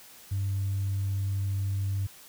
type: tone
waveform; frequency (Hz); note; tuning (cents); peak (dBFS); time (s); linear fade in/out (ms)
sine; 98; G2; 0; -25; 0.31-2.07; 10
effects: tanh soft clip ceiling -23 dBFS + white hiss -51 dBFS RMS until 2.28 s